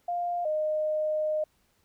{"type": "tone pair in turn", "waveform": "sine", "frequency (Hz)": [701, 615.5], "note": ["F5", "D#5"], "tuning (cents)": [6, -19], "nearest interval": "major second", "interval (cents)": 225, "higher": "first", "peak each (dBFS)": [-27, -25], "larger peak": "second", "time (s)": [[0.08, 0.45], [0.45, 1.44]], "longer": "second", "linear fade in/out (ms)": 5, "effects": ["pink hiss -69 dBFS RMS until 1.84 s"]}